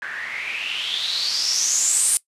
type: noise with low-pass filter sweep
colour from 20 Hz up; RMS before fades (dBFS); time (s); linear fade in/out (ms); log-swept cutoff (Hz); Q
blue; -23; 0.02-2.17; 0; 1600 to 9400; 7.4
effects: noise-tail reverb RT60 0.1 s tail -19 dB re dry + resampled to 32000 Hz